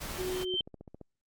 pink noise, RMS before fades -39 dBFS, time 0-0.45 s, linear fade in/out 20 ms
sine tone with exponential growth, 3115 Hz, G7, 12 cents flat, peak -26 dBFS, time 0.15-0.61 s, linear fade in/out 5 ms, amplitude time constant 100 ms
sine tone, 368.2 Hz, F#4, 8 cents flat, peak -32 dBFS, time 0.18-0.57 s, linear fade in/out 20 ms
click train, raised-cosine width 2 ms, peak -32 dBFS, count 8, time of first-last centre 0.54-1.013 s, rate 14.8 Hz
effects Opus 48 kbps

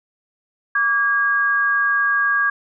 sine tone pair together, 1154 / 1632 Hz, D6 / G#6, -31 / -31 cents, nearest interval tritone, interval 600 cents, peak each -21 / -16 dBFS, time 0.75-2.5 s, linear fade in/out 5 ms, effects none

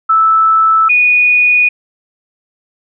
sine tone pair in turn, 1314 / 2466 Hz, E6 / D#7, -6 / -16 cents, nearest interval major seventh, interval 1090 cents, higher second, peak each -6 dBFS, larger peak neither, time 0.09-0.89 / 0.89-1.69 s, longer neither, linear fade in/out 10 ms, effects none

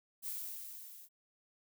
violet noise with level ramp, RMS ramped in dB -39 to -55 dBFS, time 0.22-1.09 s, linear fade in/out 50 ms, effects none

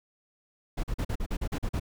brown noise bursts, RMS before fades -29 dBFS, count 10, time 0.77-1.798 s, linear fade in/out 10 ms, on 65 ms, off 42 ms, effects none

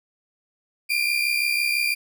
35% pulse tone pair together, 2354 / 2420 Hz, D7 / D#7, +3 / -49 cents, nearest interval unison, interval 48 cents, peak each -22 / -21 dBFS, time 0.89-1.95 s, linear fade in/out 20 ms, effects none

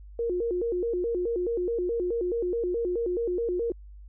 sine tone with vibrato, 408.7 Hz, G#4, 28 cents flat, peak -25 dBFS, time 0.19-3.72 s, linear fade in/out 2 ms, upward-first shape square, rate 4.7 Hz, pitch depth 230 cents each way, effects added 50 Hz sine -43 dBFS peak until 4.08 s

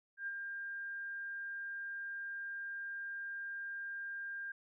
sine tone with ADSR envelope, 1600 Hz, G6, 35 cents sharp, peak -36 dBFS, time 0.17-4.52 s, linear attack 99 ms, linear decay 41 ms, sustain -4 dB, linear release 5 ms, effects none

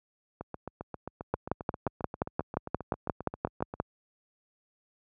two click trains, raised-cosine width 1 ms, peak -13 / -23 dBFS, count 15 / 26, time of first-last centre 1.34-3.8 / 0.41-3.739 s, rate 5.69 / 7.51 Hz, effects high-pass 60 Hz 12 dB/octave

